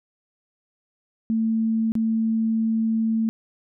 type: tone with dropouts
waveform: sine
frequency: 223.5 Hz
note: A3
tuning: 27 cents sharp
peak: -19 dBFS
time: 1.3-3.29 s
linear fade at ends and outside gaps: 0 ms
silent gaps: 1.92-1.953 s
effects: none